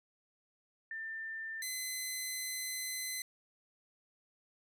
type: tone pair in turn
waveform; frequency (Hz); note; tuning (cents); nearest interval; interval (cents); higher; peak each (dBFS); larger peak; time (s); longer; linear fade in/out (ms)
sine / 10% pulse; 1790 / 2035; A6 / C7; +29 / -49; major second; 222; second; -39 / -28; second; 0.91-1.62 / 1.62-3.22; second; 2
effects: none